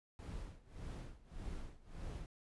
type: noise with tremolo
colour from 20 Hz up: brown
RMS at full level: -44 dBFS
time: 0.19-2.26 s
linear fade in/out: 0 ms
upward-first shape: sine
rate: 1.7 Hz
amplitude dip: 90%
effects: resampled to 24000 Hz